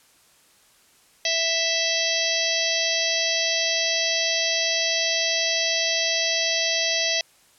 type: harmonic tone with a mistuned harmonic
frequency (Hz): 659.3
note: E5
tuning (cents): 0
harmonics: 1 / 3 / 4 / 5 / 6 / 7 / 8 / 9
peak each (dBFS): -29 / -29 / -29 / -29 / -29 / -29 / -29 / -29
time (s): 1.25-7.21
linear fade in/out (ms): 2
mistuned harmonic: 5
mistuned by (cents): -27
effects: white hiss -57 dBFS RMS until 7.58 s + low-pass 11000 Hz 12 dB/octave